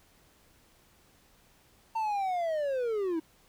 triangle linear sweep, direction down, 909 to 311.1 Hz, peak -26 dBFS, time 1.95-3.2 s, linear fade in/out 10 ms, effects pink hiss -63 dBFS RMS until 3.48 s

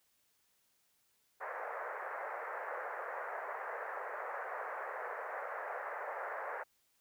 pink band-pass noise, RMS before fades -42 dBFS, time 1.4-6.64 s, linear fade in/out 20 ms, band 480 to 1900 Hz, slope 48 dB/octave, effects white hiss -75 dBFS RMS until 7 s

